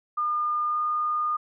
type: tone with pitch glide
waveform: sine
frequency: 1211 to 1220.1 Hz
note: D#6 to D#6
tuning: -47 to -34 cents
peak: -23 dBFS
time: 0.17-1.37 s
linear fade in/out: 10 ms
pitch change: +13 cents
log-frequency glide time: 0.67-0.78 s
effects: none

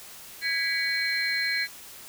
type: tone cluster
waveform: sine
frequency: 1652 / 1978 / 2251 / 4159 Hz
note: G#6 / B6 / C#7 / C8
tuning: -10 / +2 / +26 / -11 cents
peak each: -30 dBFS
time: 0.41-1.68 s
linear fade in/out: 50 ms
effects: white hiss -45 dBFS RMS until 2.08 s

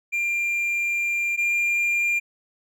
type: tone pair in turn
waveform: triangle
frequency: 2387 / 2396 Hz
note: D7 / D7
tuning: +28 / +34 cents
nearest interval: unison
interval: 6 cents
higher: second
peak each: -20 / -18 dBFS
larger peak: second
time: 0.12-1.37 / 1.37-2.2 s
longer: first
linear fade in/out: 20 ms
effects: none

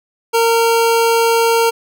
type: tone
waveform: 25% pulse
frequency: 460 Hz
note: A#4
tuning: 23 cents flat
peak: -7 dBFS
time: 0.33-1.71 s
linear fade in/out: 20 ms
effects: none

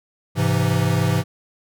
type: chord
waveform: square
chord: Ab augmented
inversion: none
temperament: equal with one note detuned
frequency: 103.83 / 130.81 / 166.73 Hz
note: Ab2 / C3 / E3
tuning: 0 / 0 / +20 cents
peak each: -22 dBFS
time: 0.35-1.24 s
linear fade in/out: 50 ms
effects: none

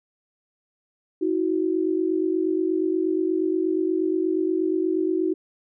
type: tone pair together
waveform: sine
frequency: 321.6 / 370 Hz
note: E4 / F#4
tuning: -43 / 0 cents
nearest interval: major second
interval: 243 cents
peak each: -23 dBFS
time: 1.21-5.34 s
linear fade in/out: 10 ms
effects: none

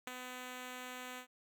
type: tone with ADSR envelope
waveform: 5% pulse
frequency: 251.8 Hz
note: B3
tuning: 34 cents sharp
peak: -27 dBFS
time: 0.07-1.27 s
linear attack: 4 ms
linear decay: 15 ms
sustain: -6 dB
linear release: 90 ms
effects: none

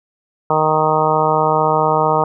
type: harmonic tone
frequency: 155.56 Hz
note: D#3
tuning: in tune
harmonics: 1 / 2 / 3 / 4 / 5 / 6 / 7 / 8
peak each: -23 / -27 / -19 / -20 / -19 / -18 / -22 / -21 dBFS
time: 0.5-2.24 s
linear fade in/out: 2 ms
effects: none

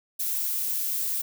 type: noise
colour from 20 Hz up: violet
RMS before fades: -28 dBFS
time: 0.19-1.22 s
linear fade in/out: 10 ms
effects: none

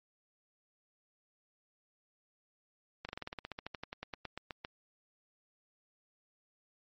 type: slowing click train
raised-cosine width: 0.3 ms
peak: -24 dBFS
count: 21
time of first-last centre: 3.05-4.649 s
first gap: 39 ms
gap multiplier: 1.07
effects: MP3 32 kbps

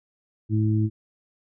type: harmonic tone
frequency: 108.1 Hz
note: A2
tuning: 30 cents flat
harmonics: 1 / 2 / 3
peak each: -20 / -27 / -27 dBFS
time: 0.49-0.9 s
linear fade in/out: 50 ms
effects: none

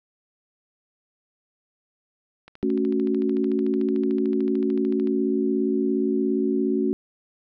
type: click train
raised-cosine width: 0.3 ms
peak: -28 dBFS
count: 36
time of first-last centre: 2.48-5.073 s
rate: 13.5 Hz
type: chord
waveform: sine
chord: F# minor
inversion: first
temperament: equal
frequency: 220 / 277.2 / 370 Hz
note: A3 / C#4 / F#4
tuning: 0 / 0 / 0 cents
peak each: -25 / -24 / -24 dBFS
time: 2.63-6.93 s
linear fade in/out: 0 ms
effects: none

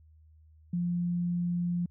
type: tone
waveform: sine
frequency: 174.6 Hz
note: F3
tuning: in tune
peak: -27 dBFS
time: 0.73-1.86 s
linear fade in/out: 5 ms
effects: added 78 Hz sine -55 dBFS peak until 1.9 s

